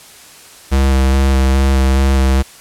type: tone with vibrato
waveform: square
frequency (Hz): 66.9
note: C2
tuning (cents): +39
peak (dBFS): -10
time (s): 0.71-2.43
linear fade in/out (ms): 20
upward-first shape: square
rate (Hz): 2.4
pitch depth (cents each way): 16
effects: white hiss -39 dBFS RMS until 2.6 s + low-pass 11000 Hz 12 dB/octave